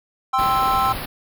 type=chord; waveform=triangle; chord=C major; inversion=second; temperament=equal; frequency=784 / 1046.5 / 1318.5 Hz; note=G5 / C6 / E6; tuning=0 / 0 / 0 cents; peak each=-19 dBFS; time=0.33-0.93 s; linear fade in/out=10 ms
type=band-stop noise; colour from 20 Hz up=pink; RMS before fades=-29 dBFS; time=0.38-1.06 s; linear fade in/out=10 ms; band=5100 to 10000 Hz; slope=96 dB/octave
effects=none